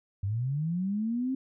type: linear sweep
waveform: sine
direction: up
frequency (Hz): 93.5 to 268.1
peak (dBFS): -27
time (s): 0.23-1.35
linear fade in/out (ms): 5
effects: none